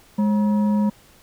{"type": "tone with frequency modulation", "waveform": "sine", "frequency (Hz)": 207.7, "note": "G#3", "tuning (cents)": 0, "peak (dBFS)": -16, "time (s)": [0.18, 0.9], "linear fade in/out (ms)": 10, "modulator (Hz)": 747, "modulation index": 0.35, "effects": ["pink hiss -52 dBFS RMS until 1.22 s"]}